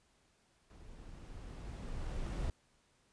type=noise with level ramp; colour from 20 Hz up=brown; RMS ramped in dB=-54 to -37 dBFS; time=0.7-2.5 s; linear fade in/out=2 ms; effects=pink hiss -72 dBFS RMS until 3.12 s + resampled to 22050 Hz